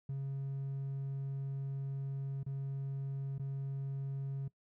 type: tone with dropouts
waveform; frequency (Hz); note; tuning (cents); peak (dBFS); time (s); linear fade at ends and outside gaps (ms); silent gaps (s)
triangle; 136.9; C#3; -21; -33; 0.09-4.48; 5; 2.432-2.463 / 3.382-3.395
effects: noise-tail reverb RT60 0.1 s tail -22 dB re dry + tanh soft clip ceiling -31 dBFS